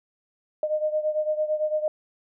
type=beating tone pair; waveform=sine; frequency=611 / 619.9 Hz; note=D#5 / D#5; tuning=-32 / -7 cents; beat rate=8.9 Hz; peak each=-24 / -28 dBFS; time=0.63-1.88 s; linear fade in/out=2 ms; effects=none